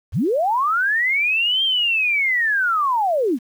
sine linear two-way sweep, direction up then down, 51.91 to 3200 to 208.6 Hz, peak -16 dBFS, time 0.12-3.39 s, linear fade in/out 50 ms, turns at 1.63 s, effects 8-bit

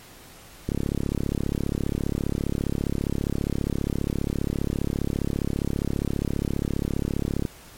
click train, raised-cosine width 3 ms, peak -12 dBFS, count 237, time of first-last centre 0.69-7.452 s, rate 34.9 Hz, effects pink hiss -47 dBFS RMS until 7.77 s + MP3 64 kbps

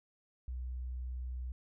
sine tone, 62.5 Hz, B1, 21 cents sharp, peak -37 dBFS, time 0.48-1.52 s, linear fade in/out 0 ms, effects none

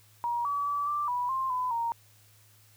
sine tone with pitch steps, 950 / 1144 / 1152 / 1176 / 981 / 1055 / 1005 / 930 Hz, A#5 / D6 / D6 / D6 / B5 / C6 / B5 / A#5, +33 / -46 / -34 / +2 / -12 / +14 / +30 / -4 cents, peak -27 dBFS, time 0.24-1.92 s, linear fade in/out 0 ms, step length 210 ms, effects added 105 Hz sine -60 dBFS peak until 2.76 s + white hiss -61 dBFS RMS until 2.76 s

